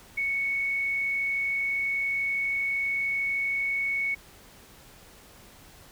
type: tone with frequency modulation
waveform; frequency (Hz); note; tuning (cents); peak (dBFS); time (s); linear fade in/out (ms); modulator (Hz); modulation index
sine; 2217; C#7; 0; -25; 0.17-4.15; 10; 39; 0.29
effects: pink hiss -52 dBFS RMS until 5.91 s